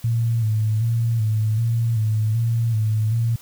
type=tone with vibrato; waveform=sine; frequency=112.1 Hz; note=A2; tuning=33 cents sharp; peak=-17 dBFS; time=0.04-3.36 s; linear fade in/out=5 ms; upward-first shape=square; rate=1.3 Hz; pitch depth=54 cents each way; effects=white hiss -47 dBFS RMS until 3.41 s